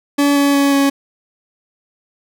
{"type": "tone with pitch steps", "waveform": "40% pulse", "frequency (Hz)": [285.2, 282.7, 280.3, 277.9], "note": ["C#4", "C#4", "C#4", "C#4"], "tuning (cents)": [49, 34, 19, 4], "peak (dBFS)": -10, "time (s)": [0.18, 0.9], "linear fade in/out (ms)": 10, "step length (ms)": 180, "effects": []}